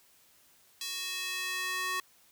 square tone with high-pass filter sweep, 370 Hz, F#4, in tune, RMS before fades -35 dBFS, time 0.81-2 s, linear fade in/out 2 ms, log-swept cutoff 3900 to 1300 Hz, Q 1.4, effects white hiss -63 dBFS RMS until 2.31 s

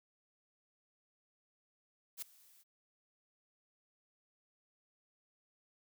blue noise with ADSR envelope, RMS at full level -40 dBFS, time 2.17-2.64 s, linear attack 52 ms, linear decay 3 ms, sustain -24 dB, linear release 31 ms, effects none

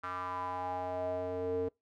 square tone with band-pass filter sweep, 91 Hz, F#2, 28 cents flat, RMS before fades -36 dBFS, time 0.03-1.69 s, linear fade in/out 10 ms, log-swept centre 1300 to 420 Hz, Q 5.4, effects noise-tail reverb RT60 0.2 s tail -24 dB re dry

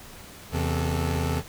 25% pulse tone cluster, 81.5 / 131.4 / 436.8 Hz, E2 / C3 / A4, -19 / +8 / -13 cents, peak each -22 / -26 / -30 dBFS, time 0.51-1.43 s, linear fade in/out 50 ms, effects pink hiss -45 dBFS RMS until 1.48 s

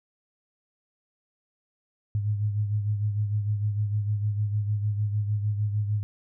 sine beating tone pair, 103.83 / 110.43 Hz, G#2 / A2, 0 / +7 cents, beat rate 6.6 Hz, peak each -24 / -33 dBFS, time 2.15-6.03 s, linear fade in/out 0 ms, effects none

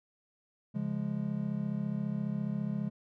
triangle chord, Db major, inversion none, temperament just, 138.59 / 173.24 / 207.9 Hz, Db3 / F3 / Ab3, 0 / -14 / +2 cents, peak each -35 / -35 / -32 dBFS, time 0.74-2.9 s, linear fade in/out 20 ms, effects none

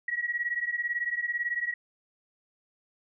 sine beating tone pair, 1910 / 1928 Hz, A#6 / B6, +42 / -42 cents, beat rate 18 Hz, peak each -30 / -32 dBFS, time 0.08-1.74 s, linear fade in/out 5 ms, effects none

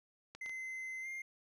clicks, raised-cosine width 0.2 ms, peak -31 / -34 / -37 dBFS, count 3, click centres 0.35 / 0.461 / 0.495 s
triangle tone with pitch glide, 2059 to 2112 Hz, C7 to C7, -28 to +16 cents, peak -39 dBFS, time 0.41-1.22 s, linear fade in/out 5 ms, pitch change +44 cents, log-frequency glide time 1.01-1.08 s
effects none

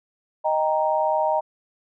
sine chord, Eb major, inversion none, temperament equal with one note detuned, 622.3 / 788.1 / 932.3 Hz, Eb5 / G5 / Bb5, 0 / +9 / 0 cents, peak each -22 / -25 / -23 dBFS, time 0.44-1.41 s, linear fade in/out 20 ms, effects none

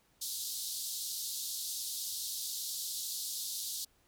pink band-pass noise, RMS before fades -39 dBFS, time 0.21-3.85 s, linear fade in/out 10 ms, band 3700 to 16000 Hz, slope 48 dB/octave, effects pink hiss -70 dBFS RMS until 4.07 s

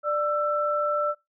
sine tone pair together, 592 / 1333.2 Hz, D5 / E6, +14 / +19 cents, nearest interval octave + major second, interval 1405 cents, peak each -25 dBFS, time 0.03-1.15 s, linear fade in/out 50 ms, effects noise-tail reverb RT60 0.2 s tail -23 dB re dry

